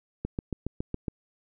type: click train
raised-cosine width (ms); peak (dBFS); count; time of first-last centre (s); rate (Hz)
3; -17; 7; 0.25-1.082; 7.21
effects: none